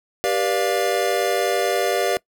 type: chord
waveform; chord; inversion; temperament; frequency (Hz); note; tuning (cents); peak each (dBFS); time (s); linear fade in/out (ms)
square; G dominant seventh; none; equal with one note detuned; 392 / 483.2 / 587.3 / 698.5; G4 / B4 / D5 / F5; 0 / -38 / 0 / 0; -25; 0.24-2.17; 0
effects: noise-tail reverb RT60 0.1 s tail -22 dB re dry